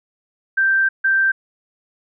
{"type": "tone bursts at uneven times", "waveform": "sine", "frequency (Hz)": 1568, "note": "G6", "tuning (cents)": 0, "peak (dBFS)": -13, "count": 2, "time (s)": [[0.57, 0.89], [1.04, 1.32]], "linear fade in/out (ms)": 10, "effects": []}